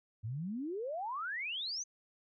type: exponential sweep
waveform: sine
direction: up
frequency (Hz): 101.8 to 6420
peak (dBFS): -36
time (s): 0.23-1.84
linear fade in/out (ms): 20
effects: none